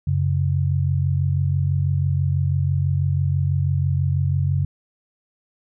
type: tone pair together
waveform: sine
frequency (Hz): 92.5 / 138.59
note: F#2 / C#3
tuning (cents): 0 / 0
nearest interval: perfect fifth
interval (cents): 700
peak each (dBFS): -20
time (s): 0.07-4.65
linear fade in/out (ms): 5
effects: none